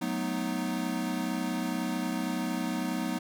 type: chord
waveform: square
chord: B dominant seventh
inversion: second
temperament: equal with one note detuned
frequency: 185 / 217.7 / 246.9 / 311.1 Hz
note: F#3 / A3 / B3 / D#4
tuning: 0 / -18 / 0 / 0 cents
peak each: -36 / -38 / -34 / -36 dBFS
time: 0.01-3.19 s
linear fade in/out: 10 ms
effects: none